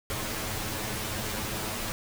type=noise with comb filter; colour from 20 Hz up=pink; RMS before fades=-33 dBFS; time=0.1-1.92 s; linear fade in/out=0 ms; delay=9.3 ms; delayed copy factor=+0.95; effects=none